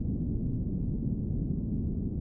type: low-pass noise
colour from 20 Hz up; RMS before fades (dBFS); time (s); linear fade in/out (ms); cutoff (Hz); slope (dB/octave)
white; -31; 0-2.2; 5; 240; 24
effects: none